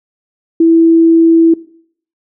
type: tone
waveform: sine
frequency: 329.6 Hz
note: E4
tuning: in tune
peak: -4 dBFS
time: 0.6-1.54 s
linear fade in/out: 5 ms
effects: noise-tail reverb RT60 0.6 s tail -20 dB re dry